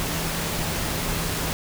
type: tone in noise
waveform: sine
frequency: 163.4 Hz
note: E3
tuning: 15 cents flat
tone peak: -33 dBFS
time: 0-1.53 s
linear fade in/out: 0 ms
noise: pink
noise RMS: -27 dBFS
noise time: 0-1.53 s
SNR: -9 dB
effects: none